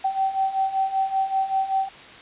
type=beating tone pair; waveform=sine; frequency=768 / 773.2 Hz; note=G5 / G5; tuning=-36 / -24 cents; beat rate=5.2 Hz; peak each=-26 / -22 dBFS; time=0.04-1.89 s; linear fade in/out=10 ms; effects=white hiss -43 dBFS RMS until 2.21 s + resampled to 8000 Hz